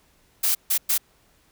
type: noise bursts at uneven times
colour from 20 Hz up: blue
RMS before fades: -21 dBFS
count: 3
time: 0.43-0.55 / 0.7-0.78 / 0.89-0.98 s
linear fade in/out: 10 ms
effects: pink hiss -61 dBFS RMS until 1.51 s